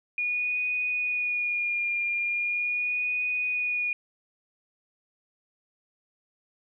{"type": "tone with vibrato", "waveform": "sine", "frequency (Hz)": 2442, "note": "D#7", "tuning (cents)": -33, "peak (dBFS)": -25, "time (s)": [0.18, 3.93], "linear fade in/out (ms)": 2, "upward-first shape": "sine", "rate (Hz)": 0.4, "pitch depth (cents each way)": 26, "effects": []}